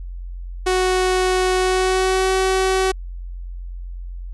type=tone with pitch glide; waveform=sawtooth; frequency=370 to 378.4 Hz; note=F#4 to F#4; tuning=0 to +39 cents; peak=-12 dBFS; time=0.66-2.92 s; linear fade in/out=10 ms; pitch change=+39 cents; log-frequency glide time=1.57-2.32 s; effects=added 44 Hz sine -28 dBFS peak until 4.33 s + resampled to 24000 Hz